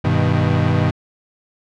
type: chord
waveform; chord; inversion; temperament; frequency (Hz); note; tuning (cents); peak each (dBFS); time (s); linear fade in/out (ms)
35% pulse; G augmented; none; equal; 98 / 123.47 / 155.56; G2 / B2 / D#3; 0 / 0 / 0; -17; 0.04-0.91; 10
effects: low-pass 3000 Hz 12 dB/octave